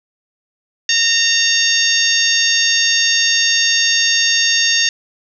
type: harmonic tone with a mistuned harmonic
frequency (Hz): 920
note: A#5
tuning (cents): -23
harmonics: 2 / 3 / 4 / 5 / 6 / 7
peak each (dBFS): -19 / -19 / -19 / -19 / -19 / -19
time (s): 0.89-4.89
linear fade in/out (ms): 2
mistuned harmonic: 4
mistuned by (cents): -16
effects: none